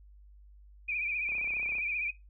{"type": "tone with vibrato", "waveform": "sine", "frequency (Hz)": 2408, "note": "D7", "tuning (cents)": 43, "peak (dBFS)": -30, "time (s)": [0.88, 2.11], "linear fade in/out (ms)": 10, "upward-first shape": "triangle", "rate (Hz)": 15, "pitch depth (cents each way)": 89}
{"type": "click train", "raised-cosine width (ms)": 1, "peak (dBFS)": -37, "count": 17, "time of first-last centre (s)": [1.29, 1.784], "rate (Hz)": 32.4}
{"effects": ["noise-tail reverb RT60 0.2 s tail -18 dB re dry", "added 50 Hz sine -52 dBFS peak until 2.29 s"]}